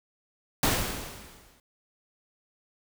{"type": "noise with exponential decay", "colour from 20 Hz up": "pink", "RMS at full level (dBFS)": -22, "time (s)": [0.63, 1.6], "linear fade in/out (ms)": 2, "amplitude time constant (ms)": 210, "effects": []}